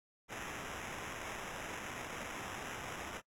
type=noise with sample-and-hold; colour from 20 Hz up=blue; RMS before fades=-44 dBFS; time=0.28-3.22 s; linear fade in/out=50 ms; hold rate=4410 Hz; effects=noise-tail reverb RT60 0.1 s tail -22 dB re dry + low-pass 12000 Hz 12 dB/octave